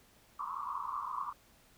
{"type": "band-pass noise", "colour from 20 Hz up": "white", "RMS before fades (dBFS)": -39, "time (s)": [0.39, 1.33], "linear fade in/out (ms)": 5, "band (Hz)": [970, 1200], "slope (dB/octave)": 96, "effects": ["pink hiss -64 dBFS RMS until 1.77 s"]}